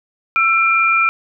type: tone pair together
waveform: sine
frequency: 1338.5 / 2385 Hz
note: E6 / D7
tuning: +26 / +26 cents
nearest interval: minor seventh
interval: 1000 cents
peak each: -14 dBFS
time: 0.36-1.09 s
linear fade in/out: 0 ms
effects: none